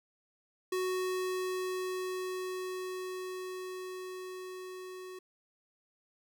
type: tone with level ramp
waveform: square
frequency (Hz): 370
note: F#4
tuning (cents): 0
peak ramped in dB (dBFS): -31 to -44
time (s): 0.72-5.19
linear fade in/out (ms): 5
effects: none